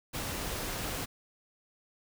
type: noise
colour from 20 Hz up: pink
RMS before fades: -36 dBFS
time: 0.13-1.06 s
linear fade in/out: 20 ms
effects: none